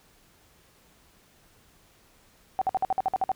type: tone bursts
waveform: sine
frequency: 762 Hz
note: G5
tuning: 49 cents flat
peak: -21 dBFS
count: 10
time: 2.59-3.317 s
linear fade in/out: 0 ms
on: 25 ms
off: 53 ms
effects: pink hiss -60 dBFS RMS until 3.35 s